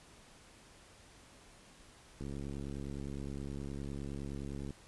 click train, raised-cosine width 3 ms, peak -30 dBFS, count 175, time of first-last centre 2.21-4.706 s, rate 69.7 Hz, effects pink hiss -59 dBFS RMS until 4.87 s + resampled to 24000 Hz

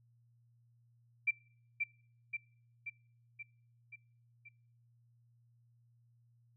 sine tone with echo, 2349 Hz, D7, in tune, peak -27 dBFS, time 1.27-1.31 s, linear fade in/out 10 ms, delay 530 ms, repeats 6, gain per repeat -4 dB, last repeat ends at 4.49 s, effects noise-tail reverb RT60 0.7 s tail -26 dB re dry + added 118 Hz sine -66 dBFS peak until 6.56 s

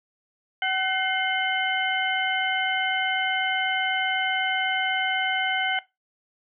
harmonic tone with a mistuned harmonic, 756 Hz, F#5, 37 cents sharp, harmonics 1 / 2 / 3 / 4, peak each -28 / -28 / -28 / -28 dBFS, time 0.62-5.79 s, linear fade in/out 2 ms, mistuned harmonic 3, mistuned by -120 cents, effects noise-tail reverb RT60 0.2 s tail -17 dB re dry

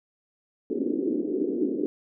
pink band-pass noise, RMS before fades -27 dBFS, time 0.7-1.86 s, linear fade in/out 0 ms, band 240 to 420 Hz, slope 48 dB/octave, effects none

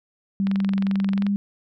sine tone with pitch glide, 196 to 201 Hz, G3 to G3, 0 to +44 cents, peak -19 dBFS, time 0.4-1.36 s, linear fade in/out 0 ms, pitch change +44 cents, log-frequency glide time 1.13-1.24 s
click train, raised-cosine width 0.3 ms, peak -17 dBFS, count 19, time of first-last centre 0.47-1.266 s, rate 22.6 Hz
effects none

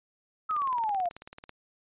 sine exponential sweep, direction down, 1306 to 679 Hz, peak -26 dBFS, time 0.49-1.09 s, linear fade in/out 10 ms
click train, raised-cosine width 0.3 ms, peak -28 dBFS, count 19, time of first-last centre 0.51-1.494 s, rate 18.3 Hz
effects resampled to 8000 Hz

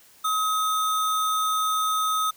sine tone with sample-and-hold, 1271 Hz, D#6, 36 cents sharp, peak -21 dBFS, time 0.24-2.31 s, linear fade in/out 10 ms, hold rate 4900 Hz, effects white hiss -54 dBFS RMS until 2.36 s

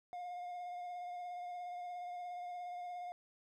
triangle tone with vibrato, 712 Hz, F5, 33 cents sharp, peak -40 dBFS, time 0.13-3.12 s, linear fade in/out 0 ms, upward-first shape triangle, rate 17 Hz, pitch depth 26 cents each way, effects none

